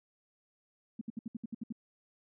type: tone bursts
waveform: sine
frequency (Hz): 226.3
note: A3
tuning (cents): +49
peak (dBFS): -35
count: 9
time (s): 0.99-1.725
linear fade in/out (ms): 5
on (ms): 23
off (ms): 66
effects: none